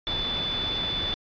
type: tone in noise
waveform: sine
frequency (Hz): 3491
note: A7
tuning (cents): -14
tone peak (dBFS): -27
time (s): 0.07-1.14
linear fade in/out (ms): 0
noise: pink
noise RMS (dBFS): -33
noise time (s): 0.07-1.14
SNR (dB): +3
effects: resampled to 11025 Hz